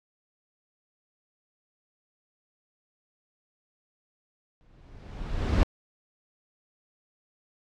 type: noise with exponential growth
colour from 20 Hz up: brown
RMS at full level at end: -20 dBFS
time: 4.61-5.63 s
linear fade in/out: 0 ms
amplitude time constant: 220 ms
effects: low-pass 5000 Hz 12 dB/octave + AAC 64 kbps